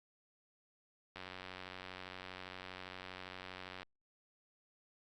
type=click train; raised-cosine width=0.3 ms; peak=-30 dBFS; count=248; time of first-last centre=1.16-3.83 s; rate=92.5 Hz; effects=Opus 48 kbps